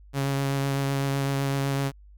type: tone with vibrato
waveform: sawtooth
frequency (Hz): 138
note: C#3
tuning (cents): -7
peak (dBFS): -20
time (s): 0.13-1.92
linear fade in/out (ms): 50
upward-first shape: triangle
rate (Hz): 7.9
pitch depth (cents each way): 16
effects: added 50 Hz sine -47 dBFS peak until 2.17 s